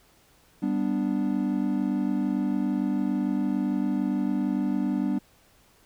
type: chord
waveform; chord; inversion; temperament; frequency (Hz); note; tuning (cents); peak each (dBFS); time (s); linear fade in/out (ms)
triangle; G major; none; equal; 196 / 246.9 / 293.7; G3 / B3 / D4; 0 / 0 / 0; -26; 0.62-5.19; 10
effects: pink hiss -60 dBFS RMS until 5.85 s